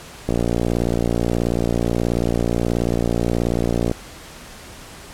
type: click train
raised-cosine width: 2 ms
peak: -6 dBFS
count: 213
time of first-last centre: 0.29-3.914 s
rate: 58.5 Hz
effects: pink hiss -39 dBFS RMS until 5.13 s + low-pass 11000 Hz 12 dB/octave